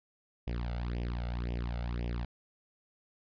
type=tone with flanger; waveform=sawtooth; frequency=59.4 Hz; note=A#1; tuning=33 cents sharp; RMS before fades=-35 dBFS; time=0.47-2.25 s; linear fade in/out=5 ms; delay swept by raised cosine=0.35 to 1.45 ms; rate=1.9 Hz; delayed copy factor=+0.9; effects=resampled to 11025 Hz